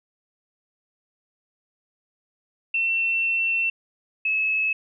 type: tone pair in turn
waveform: sine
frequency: 2698 / 2589 Hz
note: E7 / E7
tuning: +40 / -32 cents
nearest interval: minor second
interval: 72 cents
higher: first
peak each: -20 dBFS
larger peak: neither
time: 2.74-3.7 / 4.25-4.73 s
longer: first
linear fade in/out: 5 ms
effects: none